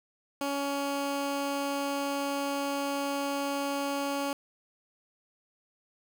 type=tone; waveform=15% pulse; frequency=280.5 Hz; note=C#4; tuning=21 cents sharp; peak=-23 dBFS; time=0.41-4.33 s; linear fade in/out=2 ms; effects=none